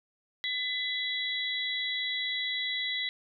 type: tone cluster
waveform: sine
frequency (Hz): 2006 / 3367 / 3902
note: B6 / G#7 / B7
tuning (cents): +26 / +23 / -22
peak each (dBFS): -33 / -35 / -34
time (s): 0.44-3.09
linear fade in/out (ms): 0
effects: none